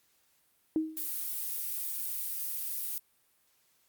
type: tone with exponential decay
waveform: sine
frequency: 315.7 Hz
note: D#4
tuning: 25 cents sharp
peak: -23 dBFS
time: 0.76-1.09 s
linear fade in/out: 1 ms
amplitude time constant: 71 ms
type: noise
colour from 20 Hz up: violet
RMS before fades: -35 dBFS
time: 0.97-2.98 s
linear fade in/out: 0 ms
effects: white hiss -70 dBFS RMS until 3.88 s + Opus 48 kbps